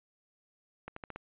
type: accelerating click train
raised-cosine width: 0.5 ms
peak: -26 dBFS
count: 5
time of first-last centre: 0.88-1.16 s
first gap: 84 ms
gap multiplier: 0.88
effects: resampled to 8000 Hz